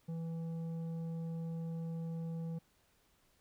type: tone with tanh clipping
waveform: sine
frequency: 164.81 Hz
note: E3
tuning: in tune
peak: -39 dBFS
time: 0.08-2.59 s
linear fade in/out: 10 ms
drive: 8 dB
effects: pink hiss -72 dBFS RMS until 3.4 s